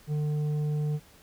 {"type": "tone with tanh clipping", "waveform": "triangle", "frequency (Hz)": 150, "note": "D3", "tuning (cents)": 37, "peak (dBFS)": -27, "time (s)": [0.07, 1], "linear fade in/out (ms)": 50, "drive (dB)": 11, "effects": ["pink hiss -56 dBFS RMS until 1.22 s"]}